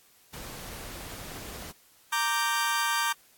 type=noise; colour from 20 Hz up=pink; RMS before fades=-41 dBFS; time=0.33-1.72 s; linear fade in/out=10 ms
type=chord; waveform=sawtooth; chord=G minor; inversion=first; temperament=equal with one note detuned; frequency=927 / 1174.7 / 1568 Hz; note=Bb5 / D6 / G6; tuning=-10 / 0 / 0 cents; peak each=-26 dBFS; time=2.12-3.13 s; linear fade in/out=10 ms
effects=white hiss -60 dBFS RMS until 3.37 s + AAC 64 kbps